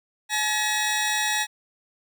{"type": "tone pair together", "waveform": "15% pulse", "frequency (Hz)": [851.9, 1907], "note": ["G#5", "A#6"], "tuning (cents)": [44, 39], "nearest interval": "octave + major second", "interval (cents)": 1395, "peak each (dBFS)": -19, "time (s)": [0.29, 1.47], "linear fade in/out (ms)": 50, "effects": []}